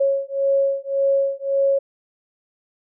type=beating tone pair; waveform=sine; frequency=549 / 550.8 Hz; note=C#5 / C#5; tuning=-17 / -11 cents; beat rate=1.8 Hz; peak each=-20 dBFS; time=0-1.79 s; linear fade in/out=10 ms; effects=none